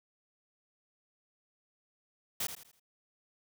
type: noise with echo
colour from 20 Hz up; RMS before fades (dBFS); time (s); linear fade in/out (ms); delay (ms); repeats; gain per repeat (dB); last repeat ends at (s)
white; -34; 2.4-2.47; 5; 82; 4; -9; 2.798
effects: none